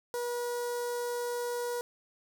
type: tone with notch filter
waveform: sawtooth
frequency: 482.7 Hz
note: B4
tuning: 40 cents flat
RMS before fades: -34 dBFS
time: 0.14-1.81 s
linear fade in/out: 0 ms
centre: 2600 Hz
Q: 0.71
effects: none